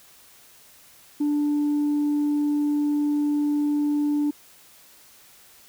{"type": "tone", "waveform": "sine", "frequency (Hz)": 293.7, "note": "D4", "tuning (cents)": 0, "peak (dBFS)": -18, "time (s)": [1.2, 4.31], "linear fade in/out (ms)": 10, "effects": ["tanh soft clip ceiling -18 dBFS", "white hiss -52 dBFS RMS until 5.68 s"]}